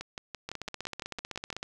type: two click trains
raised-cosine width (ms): 0.2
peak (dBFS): -20 / -19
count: 10 / 19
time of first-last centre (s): 0.01-1.528 / 0.49-1.629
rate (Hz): 5.93 / 15.8
effects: none